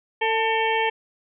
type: harmonic tone with a mistuned harmonic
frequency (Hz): 449.3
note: A4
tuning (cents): +36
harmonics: 1 / 2 / 4 / 5 / 6 / 7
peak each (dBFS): -25 / -23 / -28 / -28 / -31 / -32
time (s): 0.21-0.9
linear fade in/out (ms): 10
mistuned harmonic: 2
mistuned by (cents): -30
effects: none